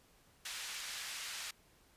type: band-pass noise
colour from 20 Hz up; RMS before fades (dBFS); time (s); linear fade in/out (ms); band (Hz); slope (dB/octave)
pink; -44; 0.45-1.51; 5; 1900 to 8700; 12
effects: pink hiss -67 dBFS RMS until 1.96 s + resampled to 32000 Hz